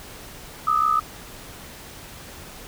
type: tone pair together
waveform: sine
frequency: 1214 / 1280.1 Hz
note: D#6 / D#6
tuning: -43 / +49 cents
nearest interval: minor second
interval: 92 cents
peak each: -20 dBFS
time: 0.67-1 s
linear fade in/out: 5 ms
effects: pink hiss -41 dBFS RMS until 2.67 s